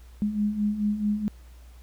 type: beating tone pair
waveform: sine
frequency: 205.2 / 209.8 Hz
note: G#3 / G#3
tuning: -21 / +18 cents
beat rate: 4.6 Hz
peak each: -30 / -24 dBFS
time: 0.22-1.28 s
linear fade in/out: 0 ms
effects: added 60 Hz sine -45 dBFS peak until 1.82 s + pink hiss -59 dBFS RMS until 1.82 s